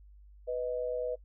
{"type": "tone pair together", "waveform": "sine", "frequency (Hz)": [496.1, 625], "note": ["B4", "D#5"], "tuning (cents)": [8, 8], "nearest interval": "major third", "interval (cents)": 400, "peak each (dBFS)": [-32, -36], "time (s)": [0.47, 1.16], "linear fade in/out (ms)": 20, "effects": ["noise-tail reverb RT60 0.1 s tail -23 dB re dry", "added 50 Hz sine -52 dBFS peak until 1.24 s"]}